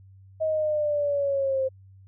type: linear sweep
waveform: sine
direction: down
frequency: 635 to 523.3 Hz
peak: -22 dBFS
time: 0.4-1.69 s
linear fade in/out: 20 ms
effects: added 96 Hz sine -48 dBFS peak until 2.07 s